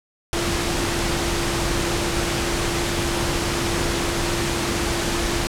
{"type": "tone in noise", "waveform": "sine", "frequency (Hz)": 342.7, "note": "F4", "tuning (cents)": -33, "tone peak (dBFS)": -27, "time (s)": [0.33, 5.47], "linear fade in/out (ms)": 0, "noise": "pink", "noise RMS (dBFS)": -23, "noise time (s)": [0.33, 5.47], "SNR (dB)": -7, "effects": ["low-pass 9000 Hz 12 dB/octave"]}